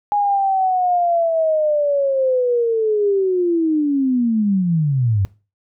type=linear sweep; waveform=sine; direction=down; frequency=829 to 92.7 Hz; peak=-14 dBFS; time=0.12-5.25 s; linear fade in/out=0 ms; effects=noise-tail reverb RT60 0.3 s tail -20 dB re dry